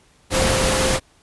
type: tone in noise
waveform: sine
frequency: 523.3 Hz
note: C5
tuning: in tune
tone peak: -22 dBFS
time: 0.3-1 s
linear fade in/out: 50 ms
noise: pink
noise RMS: -19 dBFS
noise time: 0.3-1 s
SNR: -6 dB
effects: pink hiss -56 dBFS RMS until 1.22 s + resampled to 24000 Hz